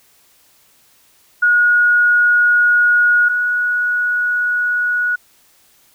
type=tone pair in turn; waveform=sine; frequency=1447 / 1460.4 Hz; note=F#6 / F#6; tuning=-39 / -23 cents; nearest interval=unison; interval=16 cents; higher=second; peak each=-9 / -14 dBFS; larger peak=first; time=1.42-3.29 / 3.29-5.16 s; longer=neither; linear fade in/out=10 ms; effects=white hiss -53 dBFS RMS until 5.94 s